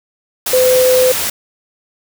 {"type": "tone in noise", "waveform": "sine", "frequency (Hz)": 509, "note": "C5", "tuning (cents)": -48, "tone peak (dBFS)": -8, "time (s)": [0.53, 1.12], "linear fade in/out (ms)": 5, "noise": "white", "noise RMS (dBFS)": -18, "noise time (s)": [0.46, 1.3], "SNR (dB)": 7, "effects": []}